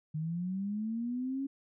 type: linear sweep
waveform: sine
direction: up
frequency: 151.2 to 277.2 Hz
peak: -32 dBFS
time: 0.14-1.47 s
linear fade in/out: 10 ms
effects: none